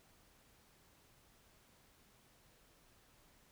silence, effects pink hiss -68 dBFS RMS until 3.51 s

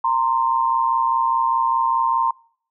sine tone pair together, 921.6 / 1046.5 Hz, A#5 / C6, -20 / 0 cents, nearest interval major second, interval 220 cents, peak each -19 dBFS, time 0.04-2.31 s, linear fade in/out 5 ms, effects noise-tail reverb RT60 0.6 s tail -26 dB re dry

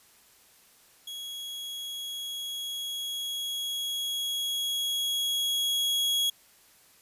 40% pulse tone with level ramp, 3322 Hz, G#7, in tune, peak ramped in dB -36 to -23 dBFS, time 1.07-6.3 s, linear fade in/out 5 ms, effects white hiss -59 dBFS RMS until 7.01 s + resampled to 32000 Hz

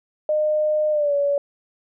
sine tone with pitch glide, 610 to 569.2 Hz, D#5 to C#5, -34 to +46 cents, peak -17 dBFS, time 0.29-1.38 s, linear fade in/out 2 ms, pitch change -120 cents, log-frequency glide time 0.91-1.14 s, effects none

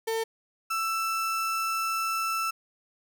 35% pulse tone pair in turn, 450.3 / 1326.6 Hz, A4 / E6, +40 / +11 cents, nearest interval octave + perfect fifth, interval 1871 cents, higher second, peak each -25 dBFS, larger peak neither, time 0.07-0.24 / 0.7-2.51 s, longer second, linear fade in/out 10 ms, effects none

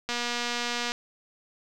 click train, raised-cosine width 0.2 ms, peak -13 dBFS, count 200, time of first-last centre 0.09-0.919 s, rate 240 Hz, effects 9-bit

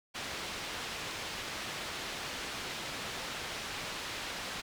white low-pass noise, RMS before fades -40 dBFS, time 0.14-4.62 s, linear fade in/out 20 ms, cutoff 3900 Hz, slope 12 dB/octave, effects none

